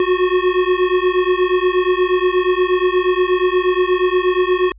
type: beating tone pair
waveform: square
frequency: 360.9 / 369.3 Hz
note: F#4 / F#4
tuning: -43 / -3 cents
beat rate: 8.4 Hz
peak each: -17 dBFS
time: 0-4.72 s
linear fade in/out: 2 ms
effects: added 50 Hz sine -41 dBFS peak until 4.78 s + resampled to 8000 Hz